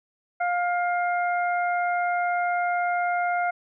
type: harmonic tone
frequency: 706 Hz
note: F5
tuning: 19 cents sharp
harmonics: 1 / 2 / 3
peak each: -23 / -29 / -33 dBFS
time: 0.4-3.51 s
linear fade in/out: 10 ms
effects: none